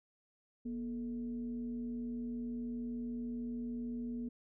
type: tone with frequency modulation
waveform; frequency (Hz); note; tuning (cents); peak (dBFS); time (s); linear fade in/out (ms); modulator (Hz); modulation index
sine; 239.6; A#3; +48; -37; 0.65-4.29; 10; 197; 0.36
effects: none